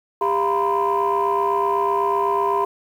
sine tone cluster, 399.8 / 689 / 952 / 1020 Hz, G4 / F5 / A#5 / C6, +34 / -24 / +36 / -44 cents, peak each -21 / -26 / -22 / -20 dBFS, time 0.21-2.65 s, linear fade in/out 5 ms, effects tanh soft clip ceiling -11 dBFS + 8-bit

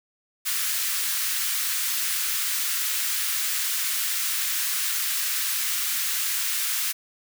white high-pass noise, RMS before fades -26 dBFS, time 0.45-6.93 s, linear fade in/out 20 ms, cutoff 1300 Hz, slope 24 dB/octave, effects none

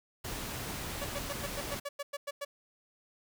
pink noise, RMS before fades -39 dBFS, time 0.24-1.8 s, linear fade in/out 10 ms
sawtooth tone bursts, 570 Hz, C#5, 48 cents sharp, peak -31 dBFS, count 11, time 1.01-2.45 s, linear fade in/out 10 ms, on 40 ms, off 100 ms
effects none

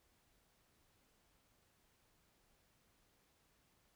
silence, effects pink hiss -75 dBFS RMS until 3.95 s

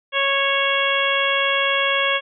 harmonic tone, 552 Hz, C#5, 7 cents flat, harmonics 1 / 2 / 3 / 4 / 5 / 6, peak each -24 / -24 / -24 / -24 / -24 / -24 dBFS, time 0.12-2.21 s, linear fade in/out 50 ms, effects none

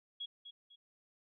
sine tone with echo, 3322 Hz, G#7, in tune, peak -39 dBFS, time 0.2-0.26 s, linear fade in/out 10 ms, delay 250 ms, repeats 2, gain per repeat -9 dB, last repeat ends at 0.76 s, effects none

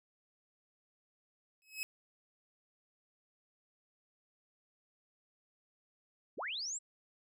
sawtooth tone with exponential growth, 2564 Hz, E7, 49 cents flat, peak -30 dBFS, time 1.62-1.83 s, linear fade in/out 0 ms, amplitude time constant 44 ms
sine linear sweep, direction up, 130.81 to 7902 Hz, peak -37 dBFS, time 6.37-6.79 s, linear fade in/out 20 ms
effects none

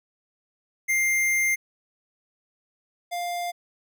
square tone pair in turn, 2100 / 700.8 Hz, C7 / F5, +6 / +6 cents, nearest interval octave + perfect fifth, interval 1900 cents, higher first, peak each -21 / -28 dBFS, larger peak first, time 0.88-1.56 / 3.11-3.52 s, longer first, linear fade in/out 20 ms, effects none

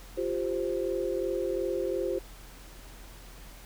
sine chord, F suspended second, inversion none, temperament equal, 349.2 / 392 / 523.3 Hz, F4 / G4 / C5, 0 / 0 / 0 cents, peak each -32 dBFS, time 0.17-2.19 s, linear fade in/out 10 ms, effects added 43 Hz sine -47 dBFS peak until 3.65 s + pink hiss -51 dBFS RMS until 3.65 s

